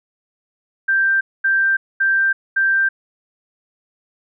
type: tone bursts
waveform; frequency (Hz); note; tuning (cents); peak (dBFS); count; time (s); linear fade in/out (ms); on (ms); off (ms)
sine; 1574; G6; +7; -13; 4; 0.88-2.89; 10; 330; 230
effects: none